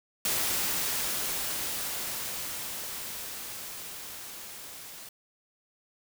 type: noise with level ramp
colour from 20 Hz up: white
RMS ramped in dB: -28 to -45 dBFS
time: 0.25-5.09 s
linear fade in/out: 2 ms
effects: none